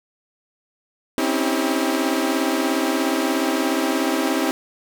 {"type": "tone cluster", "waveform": "sawtooth", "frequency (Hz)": [262, 278.9, 321.8, 395.5], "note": ["C4", "C#4", "E4", "G4"], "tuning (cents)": [2, 11, -42, 15], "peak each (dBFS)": [-20, -22, -19, -23], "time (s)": [1.18, 4.51], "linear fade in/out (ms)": 0, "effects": []}